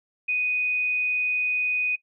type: tone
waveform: sine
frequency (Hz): 2489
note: D#7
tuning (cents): 0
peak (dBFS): -22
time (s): 0.28-1.96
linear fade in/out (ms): 10
effects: noise-tail reverb RT60 0.1 s tail -19 dB re dry